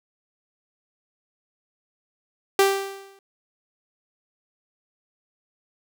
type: tone with exponential decay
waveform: sawtooth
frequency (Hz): 392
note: G4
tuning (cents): 0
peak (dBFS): -9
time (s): 2.59-3.19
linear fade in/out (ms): 2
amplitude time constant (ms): 130
effects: none